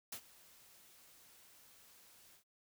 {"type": "noise with ADSR envelope", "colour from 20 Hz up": "white", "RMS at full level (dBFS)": -43, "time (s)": [0.12, 2.44], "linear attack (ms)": 5, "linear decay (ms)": 75, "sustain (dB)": -20, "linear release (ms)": 92, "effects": []}